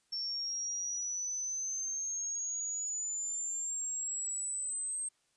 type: exponential sweep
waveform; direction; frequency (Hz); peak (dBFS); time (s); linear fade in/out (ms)
sine; up; 5420 to 8372; -34; 0.12-5.09; 10
effects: white hiss -74 dBFS RMS until 5.36 s + resampled to 22050 Hz